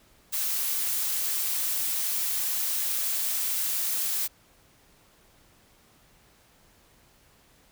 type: noise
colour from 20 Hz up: blue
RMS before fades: -28 dBFS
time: 0.32-4.28 s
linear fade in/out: 20 ms
effects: pink hiss -60 dBFS RMS until 7.71 s